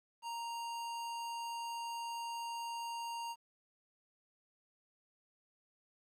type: tone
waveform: square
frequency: 932.3 Hz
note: A#5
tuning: in tune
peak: -40 dBFS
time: 0.22-3.36 s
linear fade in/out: 50 ms
effects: low-pass 11000 Hz 12 dB/octave + 12-bit